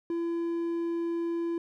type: tone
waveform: triangle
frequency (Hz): 337.6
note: E4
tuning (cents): +41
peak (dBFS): -26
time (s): 0.1-1.58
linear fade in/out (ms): 2
effects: none